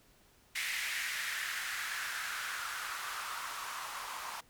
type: noise with band-pass filter sweep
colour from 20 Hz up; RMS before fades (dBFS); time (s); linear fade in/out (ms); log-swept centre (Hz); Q
blue; -39; 0.55-4.41; 10; 2100 to 970; 3.2
effects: pink hiss -65 dBFS RMS until 4.49 s